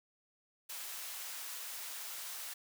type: high-pass noise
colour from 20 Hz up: white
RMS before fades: -44 dBFS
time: 0.69-2.54 s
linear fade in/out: 10 ms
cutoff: 740 Hz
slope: 12 dB/octave
effects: none